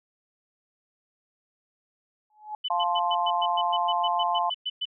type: tone with exponential growth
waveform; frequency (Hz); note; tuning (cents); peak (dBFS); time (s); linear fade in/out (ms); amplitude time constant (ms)
sine; 850; G#5; +40; -28; 2.3-2.55; 2; 54
type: tone bursts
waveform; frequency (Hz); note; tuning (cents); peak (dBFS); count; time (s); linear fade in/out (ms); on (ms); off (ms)
sine; 2999; F#7; +23; -26; 15; 2.64-4.855; 10; 45; 110
type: chord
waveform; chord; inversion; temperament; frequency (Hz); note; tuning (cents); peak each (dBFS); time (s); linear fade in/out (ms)
sine; F major; none; just; 698.5 / 873.1 / 1047.7; F5 / A5 / C6; 0 / -14 / +2; -27; 2.7-4.5; 5
effects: none